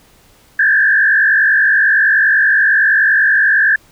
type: tone with frequency modulation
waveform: sine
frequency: 1661.2 Hz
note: G#6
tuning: in tune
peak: -8 dBFS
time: 0.59-3.76 s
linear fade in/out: 5 ms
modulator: 50.6 Hz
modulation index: 1.9
effects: pink hiss -49 dBFS RMS until 3.91 s